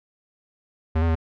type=tone with pitch steps; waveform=square; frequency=79.7 / 83.2 / 81.1 Hz; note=D#2 / E2 / E2; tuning=+42 / +17 / -28 cents; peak=-19 dBFS; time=0.95-1.154 s; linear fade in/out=10 ms; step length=68 ms; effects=low-pass 2000 Hz 12 dB/octave